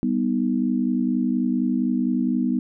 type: chord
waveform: sine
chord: G augmented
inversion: none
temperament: equal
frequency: 196 / 246.9 / 311.1 Hz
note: G3 / B3 / D#4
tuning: 0 / 0 / 0 cents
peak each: -25 / -21 / -27 dBFS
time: 0.03-2.59 s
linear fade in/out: 0 ms
effects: none